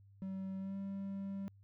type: tone with pitch glide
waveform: triangle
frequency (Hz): 191.2 to 196.01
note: G3 to G3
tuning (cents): -43 to 0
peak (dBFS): -37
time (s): 0.22-1.48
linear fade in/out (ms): 0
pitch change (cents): +43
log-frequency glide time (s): 0.58-0.77
effects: added 99 Hz sine -59 dBFS peak until 1.63 s